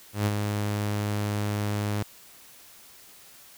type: tone with ADSR envelope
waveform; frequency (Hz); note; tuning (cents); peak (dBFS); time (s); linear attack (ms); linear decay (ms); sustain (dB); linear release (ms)
sawtooth; 103.83; G#2; 0; -17; 0.13-2.03; 130; 43; -5; 4
effects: white hiss -51 dBFS RMS until 3.57 s